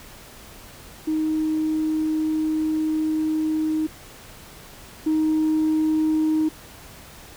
sine tone pair in turn, 312.4 / 312.4 Hz, D#4 / D#4, +7 / +7 cents, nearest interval unison, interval 0 cents, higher neither, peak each -19 / -16 dBFS, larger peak second, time 1.07-3.87 / 5.06-6.49 s, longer first, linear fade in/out 10 ms, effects tanh soft clip ceiling -15 dBFS + pink hiss -44 dBFS RMS until 7.36 s

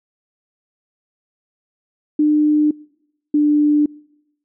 sine tone pair in turn, 300.8 / 296.7 Hz, D4 / D4, +42 / +18 cents, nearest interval unison, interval 24 cents, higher first, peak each -11 dBFS, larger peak neither, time 2.19-2.71 / 3.34-3.86 s, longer neither, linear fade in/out 5 ms, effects noise-tail reverb RT60 0.9 s tail -26 dB re dry

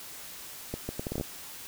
accelerating click train, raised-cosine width 2 ms, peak -19 dBFS, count 9, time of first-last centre 0.74-1.211 s, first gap 150 ms, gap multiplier 0.7, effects white hiss -44 dBFS RMS until 1.67 s

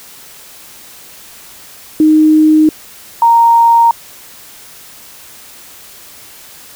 sine tone pair in turn, 310 / 929 Hz, D#4 / A#5, -6 / -6 cents, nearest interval octave + perfect fifth, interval 1900 cents, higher second, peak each -4 dBFS, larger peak neither, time 2-2.69 / 3.22-3.91 s, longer neither, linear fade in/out 2 ms, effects white hiss -36 dBFS RMS until 6.75 s

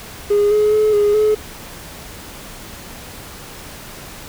triangle tone with pitch steps, 410.9 / 422.5 / 428.3 / 413.3 / 427.2 Hz, G#4 / G#4 / A4 / G#4 / G#4, -18 / +30 / -47 / -8 / +49 cents, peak -8 dBFS, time 0.3-1.35 s, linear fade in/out 10 ms, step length 210 ms, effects tanh soft clip ceiling -7 dBFS + pink hiss -35 dBFS RMS until 4.28 s

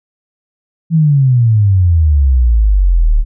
sine exponential sweep, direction down, 167.5 to 35.17 Hz, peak -6 dBFS, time 0.9-3.25 s, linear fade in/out 50 ms, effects none

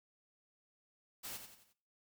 white noise with echo, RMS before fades -45 dBFS, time 1.23-1.38 s, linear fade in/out 20 ms, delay 89 ms, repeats 4, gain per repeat -7 dB, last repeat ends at 1.736 s, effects noise-tail reverb RT60 0.5 s tail -19 dB re dry

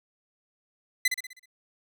sawtooth tone with echo, 2018 Hz, B6, 37 cents sharp, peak -16 dBFS, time 1.05-1.08 s, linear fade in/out 5 ms, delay 63 ms, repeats 6, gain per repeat -6 dB, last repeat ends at 1.458 s, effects none

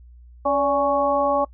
harmonic tone with a mistuned harmonic, 277.2 Hz, C#4, in tune, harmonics 1 / 2 / 3 / 4, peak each -28 / -20 / -23 / -23 dBFS, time 0.45-1.45 s, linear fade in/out 10 ms, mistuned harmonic 2, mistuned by +65 cents, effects noise-tail reverb RT60 0.1 s tail -23 dB re dry + added 60 Hz sine -43 dBFS peak until 1.53 s

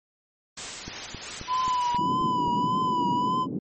white noise with tremolo, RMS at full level -34 dBFS, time 0.57-1.97 s, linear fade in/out 5 ms, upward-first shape triangle, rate 3.1 Hz, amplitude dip 25%
click train, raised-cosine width 3 ms, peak -24 dBFS, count 7, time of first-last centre 0.88-2.48 s, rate 3.75 Hz
triangle tone with vibrato, 995 Hz, B5, 13 cents sharp, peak -21 dBFS, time 1.47-3.47 s, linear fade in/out 50 ms, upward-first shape triangle, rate 1.7 Hz, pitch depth 57 cents each way
pink band-pass noise, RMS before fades -31 dBFS, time 1.98-3.59 s, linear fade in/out 5 ms, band 160 to 340 Hz, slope 24 dB/octave
effects MP3 32 kbps

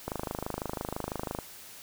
click train, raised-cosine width 1 ms, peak -18 dBFS, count 35, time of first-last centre 0.08-1.388 s, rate 26 Hz, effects white hiss -48 dBFS RMS until 1.82 s

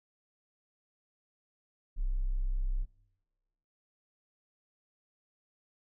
triangle tone, 32.41 Hz, C1, 16 cents flat, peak -24 dBFS, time 1.96-2.86 s, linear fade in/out 50 ms, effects noise-tail reverb RT60 1.0 s tail -22 dB re dry + tanh soft clip ceiling -26 dBFS

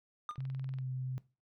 triangle tone with exponential decay, 1214 Hz, D#6, 43 cents flat, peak -31 dBFS, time 0.29-0.39 s, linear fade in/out 1 ms, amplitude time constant 20 ms
click train, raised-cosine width 0.3 ms, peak -39 dBFS, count 11, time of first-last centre 0.31-0.786 s, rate 21 Hz
sine tone with pitch glide, 132.7 to 129.22 Hz, C3 to C3, +25 to -21 cents, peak -35 dBFS, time 0.38-1.18 s, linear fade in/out 0 ms, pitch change -46 cents, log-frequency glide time 0.72-0.87 s
effects noise-tail reverb RT60 0.3 s tail -19 dB re dry

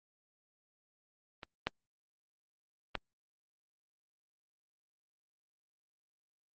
clicks, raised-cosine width 0.3 ms, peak -28 / -15 / -17 dBFS, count 3, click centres 1.432 / 1.67 / 2.953 s, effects Opus 32 kbps

